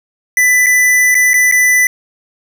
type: tone with dropouts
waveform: square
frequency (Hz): 1992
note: B6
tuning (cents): +14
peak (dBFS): -8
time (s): 0.37-1.87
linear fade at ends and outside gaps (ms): 2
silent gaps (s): 0.662-0.666 / 1.145-1.151 / 1.334-1.34 / 1.514-1.522
effects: none